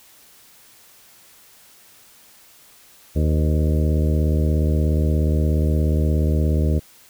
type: harmonic tone with a mistuned harmonic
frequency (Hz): 76.9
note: D#2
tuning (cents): -20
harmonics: 1 / 2 / 3 / 4 / 5 / 6 / 7 / 8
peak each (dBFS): -17 / -23 / -27 / -29 / -31 / -33 / -34 / -35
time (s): 3.15-6.8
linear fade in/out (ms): 20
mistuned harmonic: 7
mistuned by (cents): -45
effects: white hiss -50 dBFS RMS until 7.09 s

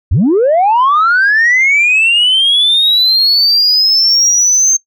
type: linear sweep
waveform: sine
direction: up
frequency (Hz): 61.1 to 6360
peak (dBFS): -5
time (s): 0.11-4.77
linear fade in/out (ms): 10
effects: noise-tail reverb RT60 0.1 s tail -24 dB re dry + tanh soft clip ceiling -4 dBFS

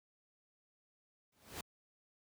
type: noise with exponential growth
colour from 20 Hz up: pink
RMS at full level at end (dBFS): -40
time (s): 1.32-1.61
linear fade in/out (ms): 5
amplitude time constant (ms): 63
effects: high-pass 80 Hz 12 dB/octave

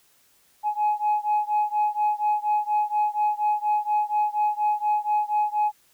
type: beating tone pair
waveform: sine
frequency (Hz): 840 / 844.2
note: G#5 / G#5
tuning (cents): +19 / +28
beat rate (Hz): 4.2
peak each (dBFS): -22 / -23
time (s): 0.63-5.72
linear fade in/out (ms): 50
effects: tanh soft clip ceiling -16 dBFS + white hiss -61 dBFS RMS until 5.93 s

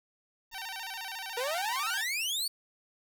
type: tone with vibrato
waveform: 10% pulse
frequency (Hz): 839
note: G#5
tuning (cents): +17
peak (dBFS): -29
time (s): 0.51-2.05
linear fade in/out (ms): 50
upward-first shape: square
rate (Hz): 14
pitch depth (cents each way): 150
type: exponential sweep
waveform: sawtooth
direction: up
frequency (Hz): 466.5 to 4626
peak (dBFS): -27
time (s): 1.37-2.48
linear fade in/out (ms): 5
effects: 9-bit

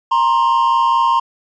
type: tone pair together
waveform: triangle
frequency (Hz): 932.3 / 1056.8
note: A#5 / C6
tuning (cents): 0 / +17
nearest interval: major second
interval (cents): 217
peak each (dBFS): -11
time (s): 0.11-1.2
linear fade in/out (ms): 10
effects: tanh soft clip ceiling -6 dBFS + resampled to 16000 Hz

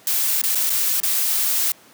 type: noise with dropouts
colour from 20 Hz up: blue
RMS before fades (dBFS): -20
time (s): 0.07-1.72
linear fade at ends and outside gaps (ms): 1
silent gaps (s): 0.416-0.437 / 0.549-0.555 / 0.696-0.702 / 1.002-1.033
effects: pink hiss -49 dBFS RMS until 1.93 s + high-pass 200 Hz 12 dB/octave

